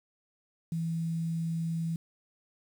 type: tone with quantisation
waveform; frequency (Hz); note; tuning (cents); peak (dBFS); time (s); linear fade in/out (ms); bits
sine; 164.81; E3; 0; -29; 0.72-1.96; 2; 9
effects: none